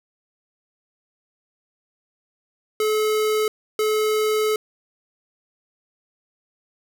square tone bursts at uneven times, 430 Hz, A4, 40 cents flat, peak -19 dBFS, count 2, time 2.8-3.48 / 3.79-4.56 s, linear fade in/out 2 ms, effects none

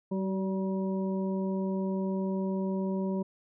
harmonic tone with a mistuned harmonic, 191.7 Hz, G3, 38 cents flat, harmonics 1 / 2 / 3 / 5, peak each -29 / -35 / -39 / -43 dBFS, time 0.11-3.23 s, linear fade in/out 10 ms, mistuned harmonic 2, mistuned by -22 cents, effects none

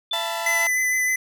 sine tone with exponential decay, 3520 Hz, A7, in tune, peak -22 dBFS, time 0.11-0.62 s, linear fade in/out 5 ms, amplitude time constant 110 ms
sawtooth chord, E suspended fourth, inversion none, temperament equal with one note detuned, 672.7 / 880 / 987.8 Hz, E5 / A5 / B5, +35 / 0 / 0 cents, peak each -25 / -26 / -28 dBFS, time 0.13-0.67 s, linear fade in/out 2 ms
square tone with vibrato, 2012 Hz, B6, 32 cents sharp, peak -20 dBFS, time 0.46-1.16 s, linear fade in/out 5 ms, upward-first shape sine, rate 6.5 Hz, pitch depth 13 cents each way
effects none

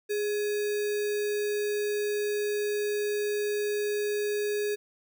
sine tone with sample-and-hold, 415.3 Hz, G#4, in tune, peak -26 dBFS, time 0.09-4.76 s, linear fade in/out 20 ms, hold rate 2100 Hz, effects none

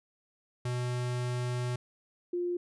square / sine tone pair in turn, 123.47 / 352.3 Hz, B2 / F4, 0 / +15 cents, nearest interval octave + tritone, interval 1815 cents, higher second, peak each -31 / -29 dBFS, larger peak second, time 0.65-1.76 / 2.33-2.57 s, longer first, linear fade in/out 5 ms, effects resampled to 24000 Hz

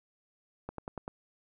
slowing click train, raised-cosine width 1 ms, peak -24 dBFS, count 5, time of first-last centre 0.69-1.079 s, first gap 93 ms, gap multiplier 1.03, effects none

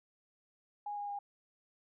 sine tone with pitch steps, 825 / 817.9 / 810.8 Hz, G#5 / G#5 / G#5, -12 / -27 / -42 cents, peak -37 dBFS, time 0.86-1.19 s, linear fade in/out 5 ms, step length 110 ms, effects none

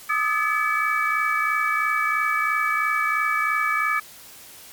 sine tone cluster, 1218 / 1281 / 1719 / 2288 Hz, D#6 / E6 / A6 / D7, -37 / -50 / -41 / -46 cents, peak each -25 dBFS, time 0.09-4 s, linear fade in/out 10 ms, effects white hiss -44 dBFS RMS until 4.72 s + MP3 96 kbps

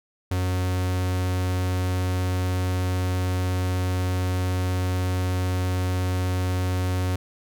45% pulse tone, 91.6 Hz, F#2, 17 cents flat, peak -22 dBFS, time 0.31-7.16 s, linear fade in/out 5 ms, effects none

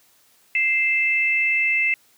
sine tone pair together, 2093 / 2637 Hz, C7 / E7, 0 / 0 cents, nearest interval major third, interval 400 cents, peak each -20 dBFS, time 0.55-1.94 s, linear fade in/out 2 ms, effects white hiss -58 dBFS RMS until 2.17 s + high-pass 80 Hz 12 dB/octave

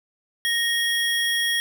square tone pair together, 1864.7 / 3291 Hz, A#6 / G#7, 0 / -16 cents, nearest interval minor seventh, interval 984 cents, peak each -24 dBFS, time 0.45-1.6 s, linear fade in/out 0 ms, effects none

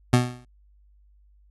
25% pulse tone with exponential decay, 123.47 Hz, B2, in tune, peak -9 dBFS, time 0.13-0.45 s, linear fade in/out 5 ms, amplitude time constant 68 ms, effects added 50 Hz sine -54 dBFS peak until 1.5 s + AAC 32 kbps

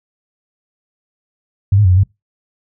sine tone with pitch steps, 98.2 / 104.7 / 91.7 / 90.7 / 97.4 Hz, G2 / G#2 / F#2 / F#2 / G2, +4 / +15 / -15 / -34 / -11 cents, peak -7 dBFS, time 1.72-2.035 s, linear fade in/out 5 ms, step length 63 ms, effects noise-tail reverb RT60 0.2 s tail -24 dB re dry

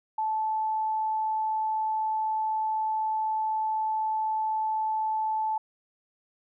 sine tone, 872 Hz, A5, 16 cents flat, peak -25 dBFS, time 0.18-5.58 s, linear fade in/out 5 ms, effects none

